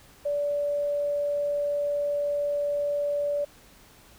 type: tone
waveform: sine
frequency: 579 Hz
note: D5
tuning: 25 cents flat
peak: -24 dBFS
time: 0.25-3.45 s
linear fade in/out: 10 ms
effects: pink hiss -54 dBFS RMS until 4.18 s